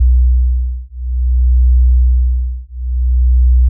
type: beating tone pair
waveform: sine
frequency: 61.74 / 62.3 Hz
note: B1 / B1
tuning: 0 / +16 cents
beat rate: 0.56 Hz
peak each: -11 dBFS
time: 0-3.69 s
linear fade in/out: 10 ms
effects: none